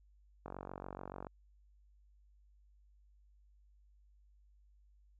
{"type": "click train", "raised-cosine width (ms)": 1, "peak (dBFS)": -30, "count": 39, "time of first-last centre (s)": [0.46, 1.269], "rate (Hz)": 47, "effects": ["added 50 Hz sine -63 dBFS peak until 5.19 s"]}